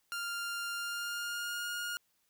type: tone with pitch glide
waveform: sawtooth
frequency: 1396.9 to 1426.3 Hz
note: F6 to F6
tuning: 0 to +36 cents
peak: -32 dBFS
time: 0.12-1.97 s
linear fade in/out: 0 ms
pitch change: +36 cents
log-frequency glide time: 0.75-1.67 s
effects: white hiss -75 dBFS RMS until 2.29 s

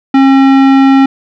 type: tone with tanh clipping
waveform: sine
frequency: 270 Hz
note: C#4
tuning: 45 cents flat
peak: -5 dBFS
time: 0.14-1.06 s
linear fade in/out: 5 ms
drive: 18 dB
effects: none

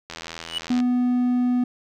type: click train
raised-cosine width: 0.2 ms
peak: -16 dBFS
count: 59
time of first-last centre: 0.1-0.802 s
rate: 82.6 Hz
type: tone with exponential growth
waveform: triangle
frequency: 2946 Hz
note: F#7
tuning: 8 cents flat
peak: -19 dBFS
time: 0.42-0.58 s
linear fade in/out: 2 ms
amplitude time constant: 33 ms
type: tone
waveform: triangle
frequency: 247.3 Hz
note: B3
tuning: 3 cents sharp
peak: -16 dBFS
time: 0.7-1.64 s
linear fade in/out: 5 ms
effects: none

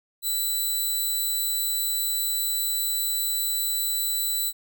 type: tone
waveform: 5% pulse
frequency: 3985 Hz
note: B7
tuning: 15 cents sharp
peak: -16 dBFS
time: 0.22-4.53 s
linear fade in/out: 50 ms
effects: none

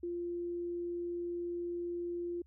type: tone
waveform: sine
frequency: 347.3 Hz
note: F4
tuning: 10 cents flat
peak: -35 dBFS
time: 0.03-2.42 s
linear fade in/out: 5 ms
effects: added 69 Hz sine -60 dBFS peak until 2.46 s

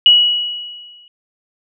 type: tone with exponential decay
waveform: sine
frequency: 2925 Hz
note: F#7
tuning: 21 cents flat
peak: -3 dBFS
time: 0.06-1.08 s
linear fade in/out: 1 ms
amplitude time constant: 220 ms
effects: none

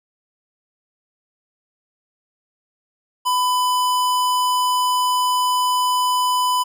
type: tone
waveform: square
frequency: 1000 Hz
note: B5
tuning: 21 cents sharp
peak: -17 dBFS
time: 3.25-6.64 s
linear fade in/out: 20 ms
effects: none

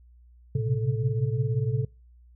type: tone cluster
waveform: sine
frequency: 113.1 / 124.6 / 130.7 / 136.4 / 436.5 Hz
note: A2 / B2 / C3 / C#3 / A4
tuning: +48 / +16 / -1 / -28 / -14 cents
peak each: -27 / -36 / -27 / -33 / -34 dBFS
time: 0.55-1.85 s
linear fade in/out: 5 ms
effects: noise-tail reverb RT60 0.3 s tail -25 dB re dry + added 60 Hz sine -51 dBFS peak until 2.35 s

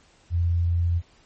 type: tone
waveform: sine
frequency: 85.8 Hz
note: F2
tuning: 30 cents flat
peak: -19 dBFS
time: 0.3-1.02 s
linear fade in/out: 50 ms
effects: pink hiss -58 dBFS RMS until 1.25 s + MP3 32 kbps

